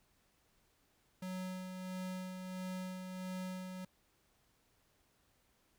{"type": "tone with tremolo", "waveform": "square", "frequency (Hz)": 185, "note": "F#3", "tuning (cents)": 0, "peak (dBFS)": -40, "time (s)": [1.22, 3.85], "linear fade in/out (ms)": 5, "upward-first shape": "sine", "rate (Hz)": 1.5, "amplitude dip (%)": 40, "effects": ["pink hiss -74 dBFS RMS until 5.78 s"]}